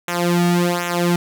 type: tone with flanger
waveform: sawtooth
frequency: 174.61 Hz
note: F3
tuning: in tune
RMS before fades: -18 dBFS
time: 0.08-1.16 s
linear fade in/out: 2 ms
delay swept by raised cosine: 0.21 to 2.01 ms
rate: 1.3 Hz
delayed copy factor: -0.9
effects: none